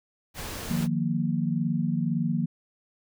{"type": "noise", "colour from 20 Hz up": "pink", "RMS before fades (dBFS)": -36, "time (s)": [0.34, 0.88], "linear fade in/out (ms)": 50}
{"type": "chord", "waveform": "sine", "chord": "Eb suspended second", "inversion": "none", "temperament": "equal with one note detuned", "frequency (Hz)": [155.56, 177.36, 233.1], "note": ["Eb3", "F3", "Bb3"], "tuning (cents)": [0, 27, 0], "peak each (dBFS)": -28, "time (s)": [0.7, 2.46], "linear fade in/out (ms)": 10}
{"effects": []}